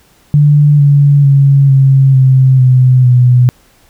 sine tone with pitch steps, 146.83 / 142.81 / 138.91 / 135.11 / 131.42 / 127.82 / 124.33 Hz, D3 / D3 / C#3 / C#3 / C3 / C3 / B2, 0 / -48 / +4 / -44 / +8 / -40 / +12 cents, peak -3 dBFS, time 0.34-3.49 s, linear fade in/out 0 ms, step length 450 ms, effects pink hiss -48 dBFS RMS until 3.89 s

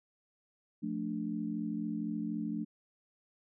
sine chord, D minor, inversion first, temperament just, 176.2 / 220.2 / 293.7 Hz, F3 / A3 / D4, +16 / +2 / 0 cents, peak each -40 / -36 / -38 dBFS, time 0.82-2.65 s, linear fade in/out 20 ms, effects none

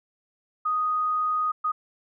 sine tone bursts at uneven times, 1244.5 Hz, D#6, in tune, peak -22 dBFS, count 2, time 0.65-1.52 / 1.64-1.72 s, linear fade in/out 10 ms, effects none

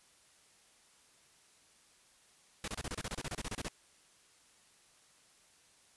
pink noise bursts, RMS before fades -39 dBFS, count 16, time 2.64-3.684 s, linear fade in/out 2 ms, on 39 ms, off 28 ms, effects white hiss -65 dBFS RMS until 5.96 s + resampled to 24000 Hz

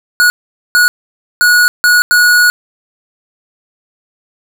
square tone bursts at uneven times, 1457 Hz, F#6, 27 cents flat, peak -6 dBFS, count 5, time 0.2-0.3 / 0.75-0.88 / 1.41-1.68 / 1.84-2.02 / 2.11-2.5 s, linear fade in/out 0 ms, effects none

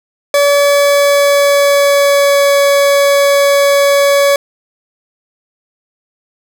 40% pulse tone with pitch glide, 571 to 563.8 Hz, D5 to C#5, -49 to +29 cents, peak -6 dBFS, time 0.34-4.36 s, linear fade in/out 2 ms, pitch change -22 cents, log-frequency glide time 0.46-2.57 s, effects none

